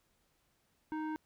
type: tone with low-pass filter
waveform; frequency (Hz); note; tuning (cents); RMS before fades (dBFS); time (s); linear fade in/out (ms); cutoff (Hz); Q
square; 311.1; D#4; 0; -38; 0.92-1.16; 0; 1300; 1.7
effects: pink hiss -75 dBFS RMS until 1.25 s